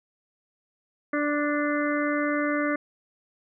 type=harmonic tone; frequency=293.7 Hz; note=D4; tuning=in tune; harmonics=1 / 2 / 4 / 5 / 6 / 7; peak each=-26 / -29 / -32 / -33 / -34 / -34 dBFS; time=1.13-2.76 s; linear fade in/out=5 ms; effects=none